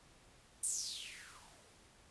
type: noise with band-pass filter sweep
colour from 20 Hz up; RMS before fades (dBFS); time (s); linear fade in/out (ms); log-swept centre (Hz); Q
violet; -45; 0.63-1.88; 5; 9400 to 250; 6.3
effects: pink hiss -64 dBFS RMS until 2.1 s + resampled to 24000 Hz